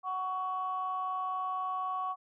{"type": "tone pair together", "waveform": "sine", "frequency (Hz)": [743.6, 1119], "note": ["F#5", "C#6"], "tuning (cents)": [8, 16], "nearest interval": "perfect fifth", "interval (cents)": 708, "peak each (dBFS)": [-36, -32], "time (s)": [0.03, 2.16], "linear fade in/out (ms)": 50, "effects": ["tanh soft clip ceiling -25 dBFS"]}